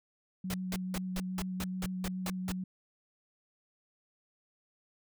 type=tone with vibrato; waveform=sine; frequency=185 Hz; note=F#3; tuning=in tune; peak=-34 dBFS; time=0.44-2.64 s; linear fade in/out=5 ms; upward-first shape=sine; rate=7 Hz; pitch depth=11 cents each way
type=noise bursts; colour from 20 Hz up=pink; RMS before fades=-37 dBFS; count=10; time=0.5-2.52 s; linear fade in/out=2 ms; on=40 ms; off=180 ms
effects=none